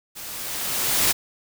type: noise with level ramp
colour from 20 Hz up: white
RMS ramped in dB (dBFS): -37 to -18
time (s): 0.15-1.13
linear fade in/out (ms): 20
effects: none